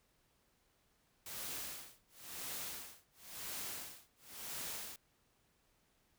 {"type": "noise with tremolo", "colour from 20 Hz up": "white", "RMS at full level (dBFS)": -43, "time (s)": [1.26, 4.96], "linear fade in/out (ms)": 2, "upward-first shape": "sine", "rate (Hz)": 0.96, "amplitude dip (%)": 100, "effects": ["pink hiss -75 dBFS RMS until 6.18 s"]}